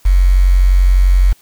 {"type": "tone with quantisation", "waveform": "sine", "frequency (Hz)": 45.83, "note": "F#1", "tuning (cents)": -16, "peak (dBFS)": -6, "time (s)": [0.05, 1.33], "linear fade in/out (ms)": 10, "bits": 5, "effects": ["white hiss -50 dBFS RMS until 1.41 s"]}